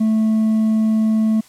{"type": "tone with hard clipping", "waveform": "sine", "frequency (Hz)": 219.1, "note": "A3", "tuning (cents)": -7, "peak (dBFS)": -14, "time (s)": [0, 1.41], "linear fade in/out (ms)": 10, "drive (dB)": 2, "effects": ["white hiss -48 dBFS RMS until 1.48 s", "low-pass 11000 Hz 12 dB/octave"]}